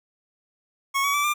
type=tone with pitch steps; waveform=25% pulse; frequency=1100 / 1129.6 / 1160 / 1191.3 Hz; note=C#6 / C#6 / D6 / D6; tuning=-14 / +32 / -22 / +24 cents; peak=-17 dBFS; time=0.94-1.34 s; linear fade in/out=20 ms; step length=100 ms; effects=none